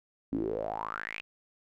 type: tone with band-pass filter sweep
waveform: sawtooth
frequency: 54 Hz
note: A1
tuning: 32 cents flat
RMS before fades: -35 dBFS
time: 0.32-1.21 s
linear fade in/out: 0 ms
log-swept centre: 260 to 2700 Hz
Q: 8.6
effects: none